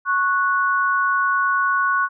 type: tone pair together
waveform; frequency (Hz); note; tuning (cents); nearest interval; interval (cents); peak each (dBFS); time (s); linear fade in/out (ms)
sine; 1103 / 1473.7; C#6 / F#6; -9 / -7; perfect fourth; 502; -19; 0.05-2.09; 50
effects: none